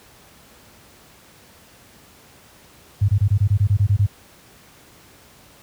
sine tone bursts, 101 Hz, G#2, 48 cents flat, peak -12 dBFS, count 11, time 3.01-4.064 s, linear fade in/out 10 ms, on 74 ms, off 24 ms, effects pink hiss -49 dBFS RMS until 5.62 s + high-pass 60 Hz 12 dB/octave

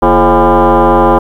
sine tone with frequency modulation, 235.6 Hz, A#3, 19 cents sharp, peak -3 dBFS, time 0.02-1.19 s, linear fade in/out 10 ms, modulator 192 Hz, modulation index 4.7, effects tanh soft clip ceiling 0 dBFS + 7-bit

